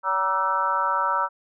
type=harmonic tone with a mistuned harmonic; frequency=189.9 Hz; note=F#3; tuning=45 cents sharp; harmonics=3 / 4 / 5 / 6 / 7 / 8; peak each=-32 / -36 / -24 / -30 / -24 / -33 dBFS; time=0.03-1.29 s; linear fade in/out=50 ms; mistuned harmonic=6; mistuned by=+52 cents; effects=none